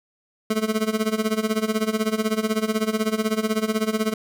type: tone with tremolo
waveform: 25% pulse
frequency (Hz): 217.8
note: A3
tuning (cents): -17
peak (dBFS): -14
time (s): 0.5-4.14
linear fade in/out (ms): 5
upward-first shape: sine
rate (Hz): 16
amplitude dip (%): 85
effects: none